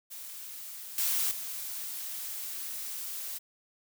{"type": "noise with level steps", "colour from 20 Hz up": "blue", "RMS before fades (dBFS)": [-43, -29, -38], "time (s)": [0.1, 3.39], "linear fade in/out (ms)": 20, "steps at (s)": [0.98, 1.31], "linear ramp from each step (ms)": 2, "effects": []}